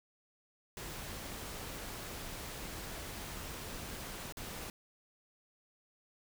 pink noise with dropouts, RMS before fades -44 dBFS, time 0.77-4.7 s, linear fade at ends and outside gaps 1 ms, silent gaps 4.324-4.37 s, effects none

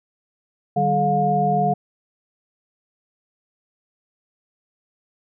sine tone cluster, 151.5 / 194.7 / 430.2 / 713 Hz, D#3 / G3 / A4 / F5, -46 / -12 / -39 / +36 cents, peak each -24 / -24 / -26 / -18 dBFS, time 0.76-1.74 s, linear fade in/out 10 ms, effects none

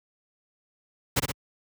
pink noise with echo, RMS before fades -22 dBFS, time 1.16-1.2 s, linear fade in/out 10 ms, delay 60 ms, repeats 2, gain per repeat -4 dB, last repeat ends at 1.32 s, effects high-pass 60 Hz 12 dB/octave

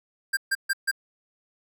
square tone bursts, 1591 Hz, G6, 25 cents sharp, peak -22 dBFS, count 4, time 0.33-0.914 s, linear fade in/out 10 ms, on 41 ms, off 140 ms, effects none

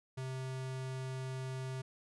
square tone, 130.81 Hz, C3, in tune, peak -39 dBFS, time 0.17-1.82 s, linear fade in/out 10 ms, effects resampled to 24000 Hz

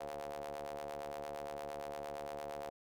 sawtooth ring-modulated tone, 73.1 Hz, D2, 7 cents flat, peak -35 dBFS, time 0-2.7 s, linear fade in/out 10 ms, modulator 617 Hz, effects none

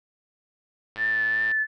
click train, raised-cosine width 0.3 ms, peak -23 dBFS, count 62, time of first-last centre 0.96-1.515 s, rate 110 Hz
sine tone with vibrato, 1760 Hz, A6, in tune, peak -21 dBFS, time 0.97-1.67 s, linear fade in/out 50 ms, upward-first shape triangle, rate 2.7 Hz, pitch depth 24 cents each way
effects none

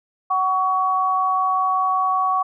sine tone pair together, 750 / 1123.7 Hz, F#5 / C#6, +23 / +23 cents, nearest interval perfect fifth, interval 700 cents, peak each -22 / -18 dBFS, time 0.3-2.43 s, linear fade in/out 10 ms, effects none

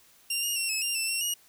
15% pulse tone with pitch steps, 2778 / 2843 / 2730 / 2590 / 2790 / 2668 / 2730 / 2881 Hz, F7 / F7 / F7 / E7 / F7 / E7 / F7 / F#7, -10 / +30 / -40 / -31 / -2 / +20 / -40 / -47 cents, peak -20 dBFS, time 0.3-1.34 s, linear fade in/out 5 ms, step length 130 ms, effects white hiss -59 dBFS RMS until 1.48 s

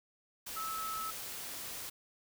sine tone in noise, 1301 Hz, E6, 23 cents flat, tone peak -37 dBFS, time 0.56-1.11 s, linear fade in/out 10 ms, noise white, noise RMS -43 dBFS, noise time 0.46-1.9 s, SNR +3 dB, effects none

